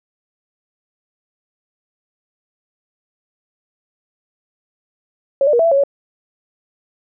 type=tone with pitch steps; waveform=sine; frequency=550 / 595 / 476.2 / 660 / 669 / 552 / 561 Hz; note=C#5 / D5 / A#4 / E5 / E5 / C#5 / C#5; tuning=-14 / +22 / +37 / +2 / +25 / -7 / +21 cents; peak=-10 dBFS; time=5.41-5.837 s; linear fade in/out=2 ms; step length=61 ms; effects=none